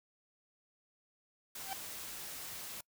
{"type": "noise", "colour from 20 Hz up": "white", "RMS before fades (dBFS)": -45, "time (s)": [1.55, 2.81], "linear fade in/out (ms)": 5}
{"type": "tone with exponential growth", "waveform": "40% pulse", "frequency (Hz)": 774, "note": "G5", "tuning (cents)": -22, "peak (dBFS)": -34, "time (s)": [1.6, 1.73], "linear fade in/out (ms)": 1, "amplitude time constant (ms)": 27}
{"effects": ["noise-tail reverb RT60 0.1 s tail -25 dB re dry"]}